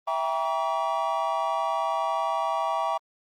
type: chord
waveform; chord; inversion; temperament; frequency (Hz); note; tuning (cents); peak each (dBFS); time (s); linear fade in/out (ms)
triangle; E diminished seventh; none; just; 659.3 / 791.1 / 949.3 / 1139.2; E5 / G5 / Bb5 / Db6; 0 / +16 / +31 / +47; -28; 0.07-2.98; 10
effects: Opus 24 kbps